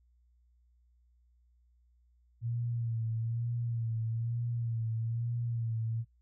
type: tone with vibrato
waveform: sine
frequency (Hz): 115.8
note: A#2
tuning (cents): -11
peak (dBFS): -31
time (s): 2.41-6.05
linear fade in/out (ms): 50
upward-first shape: sine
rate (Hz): 1.1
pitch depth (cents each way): 48
effects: noise-tail reverb RT60 0.1 s tail -21 dB re dry + added 60 Hz sine -64 dBFS peak until 6.21 s